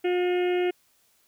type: harmonic tone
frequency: 358.3 Hz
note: F4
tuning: 44 cents sharp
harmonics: 1 / 2 / 4 / 5 / 6 / 7 / 8 / 9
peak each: -22 / -33 / -41 / -42 / -38 / -41 / -41 / -50 dBFS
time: 0.04-0.71 s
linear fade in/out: 10 ms
effects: white hiss -65 dBFS RMS until 1.27 s